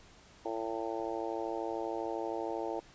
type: harmonic tone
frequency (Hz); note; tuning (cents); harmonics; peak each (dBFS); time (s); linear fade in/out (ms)
112.8; A2; +44; 3 / 4 / 5 / 6 / 7 / 8; -39 / -40 / -41 / -42 / -42 / -43; 0.45-2.8; 5
effects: pink hiss -58 dBFS RMS until 2.94 s + resampled to 16000 Hz